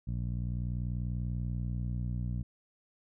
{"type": "tone with low-pass filter", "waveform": "15% pulse", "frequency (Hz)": 60.3, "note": "B1", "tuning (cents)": -41, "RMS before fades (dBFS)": -34, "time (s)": [0.07, 2.43], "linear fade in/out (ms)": 10, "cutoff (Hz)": 150, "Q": 1.1, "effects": []}